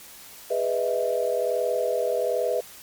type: chord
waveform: sine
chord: E major seventh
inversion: first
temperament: just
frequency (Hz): 412 / 494.4 / 618.1 / 659.3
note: G#4 / B4 / D#5 / E5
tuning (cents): -14 / +2 / -12 / 0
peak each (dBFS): -30 / -25 / -28 / -28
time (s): 0.5-2.61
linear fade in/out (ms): 10
effects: white hiss -45 dBFS RMS until 2.82 s + MP3 96 kbps